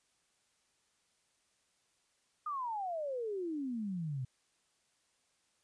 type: exponential sweep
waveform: sine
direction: down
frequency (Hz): 1249 to 123.47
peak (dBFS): -35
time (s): 2.46-4.25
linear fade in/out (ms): 5
effects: white hiss -75 dBFS RMS until 5.63 s + resampled to 22050 Hz

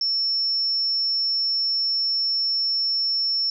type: tone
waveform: sine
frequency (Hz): 5400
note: E8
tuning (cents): +41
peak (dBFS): -20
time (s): 0.01-3.5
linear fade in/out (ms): 2
effects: none

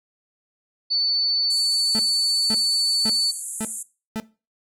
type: tone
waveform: sine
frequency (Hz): 4493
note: C#8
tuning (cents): +23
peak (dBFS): -18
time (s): 0.9-3.32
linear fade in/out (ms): 20
type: band-pass noise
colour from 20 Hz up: white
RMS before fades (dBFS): -32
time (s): 1.5-3.83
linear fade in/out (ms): 5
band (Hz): 7000 to 11000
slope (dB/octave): 96
type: tone bursts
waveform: 40% pulse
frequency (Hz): 220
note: A3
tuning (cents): 0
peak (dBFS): -24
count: 5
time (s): 1.95-4.2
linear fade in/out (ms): 0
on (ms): 42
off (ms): 510
effects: noise-tail reverb RT60 0.3 s tail -18 dB re dry

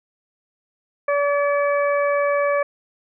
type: harmonic tone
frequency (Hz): 573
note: D5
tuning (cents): -43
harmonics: 1 / 2 / 3 / 4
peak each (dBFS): -18 / -24 / -28 / -30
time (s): 1.08-2.63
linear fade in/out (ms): 5
effects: none

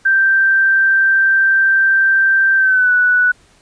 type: tone with pitch glide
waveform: sine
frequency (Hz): 1568 to 1480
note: G6 to F#6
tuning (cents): 0 to 0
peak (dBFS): -9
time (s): 0.05-3.32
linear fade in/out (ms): 10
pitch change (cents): -100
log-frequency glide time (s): 2.56-2.92
effects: pink hiss -51 dBFS RMS until 3.61 s + resampled to 22050 Hz

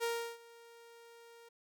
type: tone with ADSR envelope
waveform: sawtooth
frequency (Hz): 466.2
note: A#4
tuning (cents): 0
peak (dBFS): -28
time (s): 0-1.49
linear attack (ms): 35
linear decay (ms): 340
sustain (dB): -23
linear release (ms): 8
effects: none

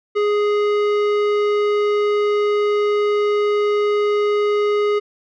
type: tone with tanh clipping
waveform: sine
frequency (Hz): 415.3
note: G#4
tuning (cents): 0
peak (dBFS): -17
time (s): 0.15-5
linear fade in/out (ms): 20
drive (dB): 15
effects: none

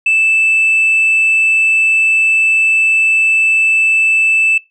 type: tone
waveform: sine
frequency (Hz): 2637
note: E7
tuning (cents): 0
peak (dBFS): -7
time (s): 0.06-4.58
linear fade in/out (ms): 5
effects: noise-tail reverb RT60 0.2 s tail -21 dB re dry + tanh soft clip ceiling -6 dBFS

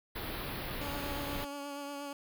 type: band-stop noise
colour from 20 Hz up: pink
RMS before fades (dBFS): -39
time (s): 0.15-1.45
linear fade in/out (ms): 10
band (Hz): 4600 to 11000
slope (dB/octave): 48
type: tone with vibrato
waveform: 15% pulse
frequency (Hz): 284.3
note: C#4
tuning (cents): +44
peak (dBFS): -33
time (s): 0.81-2.13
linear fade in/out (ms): 2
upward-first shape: triangle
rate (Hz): 8.4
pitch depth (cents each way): 28
effects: none

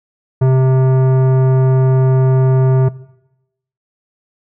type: tone with tanh clipping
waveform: sine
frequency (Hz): 130.81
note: C3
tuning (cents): 0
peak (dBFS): -10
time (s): 0.41-2.89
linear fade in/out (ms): 10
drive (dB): 15
effects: noise-tail reverb RT60 0.9 s tail -19 dB re dry

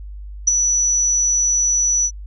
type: tone with ADSR envelope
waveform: sine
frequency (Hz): 5920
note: F#8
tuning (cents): 0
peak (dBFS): -7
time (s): 0.47-2.11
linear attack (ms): 10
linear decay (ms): 12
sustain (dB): -7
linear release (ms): 60
effects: added 50 Hz sine -30 dBFS peak until 2.26 s

